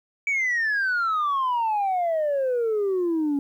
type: exponential sweep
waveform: sine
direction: down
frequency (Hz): 2300 to 277.2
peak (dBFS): -19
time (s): 0.27-3.39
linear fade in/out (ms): 2
effects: tanh soft clip ceiling -19 dBFS + 10-bit